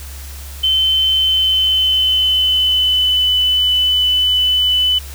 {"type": "tone with pitch glide", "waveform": "sine", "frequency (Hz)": [3071, 2999], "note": ["G7", "F#7"], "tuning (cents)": [-36, 23], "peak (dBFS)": -11, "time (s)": [0.63, 4.99], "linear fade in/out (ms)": 10, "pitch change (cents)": -41, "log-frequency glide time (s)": [1.15, 3.35], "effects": ["added 69 Hz sine -29 dBFS peak until 5.14 s", "white hiss -36 dBFS RMS until 5.14 s"]}